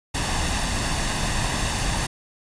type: noise with comb filter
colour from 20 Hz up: pink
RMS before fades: -24 dBFS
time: 0.14-2.07 s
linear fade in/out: 10 ms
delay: 1.1 ms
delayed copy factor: +0.5
effects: resampled to 22050 Hz